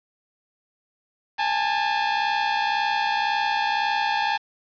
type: tone pair together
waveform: sawtooth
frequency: 820.1 / 882 Hz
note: G#5 / A5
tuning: -22 / +4 cents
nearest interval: minor second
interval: 126 cents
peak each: -20 dBFS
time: 1.38-4.38 s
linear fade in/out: 20 ms
effects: resampled to 11025 Hz + 7-bit